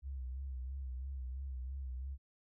sine tone with vibrato, 65.41 Hz, C2, in tune, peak -39 dBFS, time 0.02-2.18 s, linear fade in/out 50 ms, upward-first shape sine, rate 3 Hz, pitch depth 75 cents each way, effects none

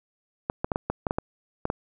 clicks, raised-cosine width 1 ms, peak -11 dBFS, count 10, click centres 0.499 / 0.645 / 0.718 / 0.759 / 0.9 / 1.068 / 1.109 / 1.185 / 1.654 / 1.701 s, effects none

